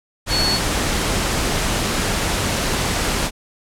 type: tone in noise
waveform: sine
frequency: 4400 Hz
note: C#8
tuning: 14 cents flat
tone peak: -18 dBFS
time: 0.29-0.6 s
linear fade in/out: 50 ms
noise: pink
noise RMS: -20 dBFS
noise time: 0.26-3.31 s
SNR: -1 dB
effects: low-pass 10000 Hz 12 dB/octave